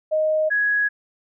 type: tone pair in turn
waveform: sine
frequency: 622.3 / 1668.6 Hz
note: D#5 / G#6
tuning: 0 / +8 cents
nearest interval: octave + perfect fourth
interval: 1708 cents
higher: second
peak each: -17 dBFS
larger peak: neither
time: 0.11-0.5 / 0.5-0.89 s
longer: neither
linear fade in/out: 20 ms
effects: none